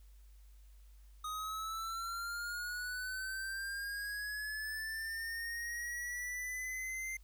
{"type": "linear sweep", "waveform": "square", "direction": "up", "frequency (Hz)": [1244.5, 2093], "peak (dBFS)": -39, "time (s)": [1.24, 7.17], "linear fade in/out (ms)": 5, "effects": ["added 50 Hz sine -55 dBFS peak until 7.23 s", "white hiss -72 dBFS RMS until 7.23 s"]}